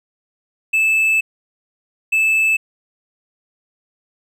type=tone bursts at uneven times; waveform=triangle; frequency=2624 Hz; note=E7; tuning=9 cents flat; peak=-11 dBFS; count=2; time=0.73-1.21 / 2.12-2.57 s; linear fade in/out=10 ms; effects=none